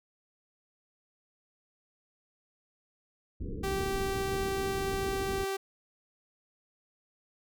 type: low-pass noise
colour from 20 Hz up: pink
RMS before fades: -37 dBFS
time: 3.4-5.45 s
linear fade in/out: 10 ms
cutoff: 480 Hz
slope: 96 dB/octave
type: tone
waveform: sawtooth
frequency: 388.8 Hz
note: G4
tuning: 14 cents flat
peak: -27 dBFS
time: 3.63-5.57 s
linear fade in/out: 10 ms
effects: none